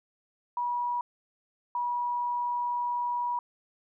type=tone pair in turn; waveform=sine; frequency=968 / 968 Hz; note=B5 / B5; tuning=-35 / -35 cents; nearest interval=unison; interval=0 cents; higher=neither; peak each=-27 dBFS; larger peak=neither; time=0.57-1.01 / 1.75-3.39 s; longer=second; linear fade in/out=2 ms; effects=none